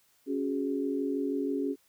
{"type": "chord", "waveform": "sine", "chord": "C# suspended fourth", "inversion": "none", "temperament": "just", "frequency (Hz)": [277.2, 369.6, 415.8], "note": ["C#4", "F#4", "G#4"], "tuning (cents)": [0, -2, 2], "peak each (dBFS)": [-30, -35, -34], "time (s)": [0.26, 1.76], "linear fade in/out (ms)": 50, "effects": ["white hiss -67 dBFS RMS until 1.88 s"]}